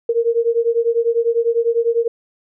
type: beating tone pair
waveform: sine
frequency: 460 / 470 Hz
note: A#4 / A#4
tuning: -23 / +14 cents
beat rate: 10 Hz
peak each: -17 dBFS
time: 0.09-2.08 s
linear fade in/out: 5 ms
effects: none